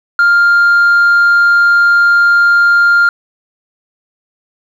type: tone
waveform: sine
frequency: 1400 Hz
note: F6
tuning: 4 cents sharp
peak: -3 dBFS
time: 0.19-3.09 s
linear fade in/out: 2 ms
effects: tanh soft clip ceiling -4 dBFS + 7-bit